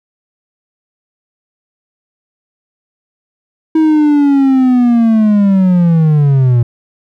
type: linear sweep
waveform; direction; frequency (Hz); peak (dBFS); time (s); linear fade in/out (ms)
triangle; down; 320 to 116.54; -4; 3.75-6.63; 5
effects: none